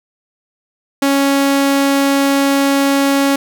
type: tone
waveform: sawtooth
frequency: 277.2 Hz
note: C#4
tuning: in tune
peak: -7 dBFS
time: 1.02-3.36 s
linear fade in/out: 5 ms
effects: none